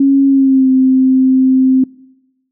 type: tone with pitch glide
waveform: sine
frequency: 274.4 to 261 Hz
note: C#4 to C4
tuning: -17 to -4 cents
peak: -6 dBFS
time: 0-1.84 s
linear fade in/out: 5 ms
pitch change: -87 cents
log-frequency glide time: 0.27-0.7 s
effects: noise-tail reverb RT60 1.0 s tail -24 dB re dry